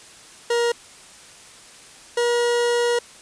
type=tone pair in turn; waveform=40% pulse; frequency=472.8 / 478 Hz; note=A#4 / A#4; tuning=+24 / +43 cents; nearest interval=unison; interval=19 cents; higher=second; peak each=-17 dBFS; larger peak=neither; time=0.5-0.72 / 2.17-2.99 s; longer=second; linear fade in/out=5 ms; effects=white hiss -45 dBFS RMS until 3.21 s + resampled to 22050 Hz